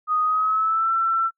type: tone with pitch glide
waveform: sine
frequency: 1244.5 to 1341.5 Hz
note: D#6 to E6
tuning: 0 to +30 cents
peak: -18 dBFS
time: 0.07-1.31 s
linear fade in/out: 50 ms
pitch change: +130 cents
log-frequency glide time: 0.23-0.91 s
effects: noise-tail reverb RT60 0.1 s tail -24 dB re dry